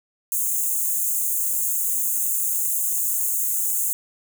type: high-pass noise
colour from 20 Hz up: white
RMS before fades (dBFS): -23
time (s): 0.32-3.93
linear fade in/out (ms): 0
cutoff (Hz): 6500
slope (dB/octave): 96
effects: none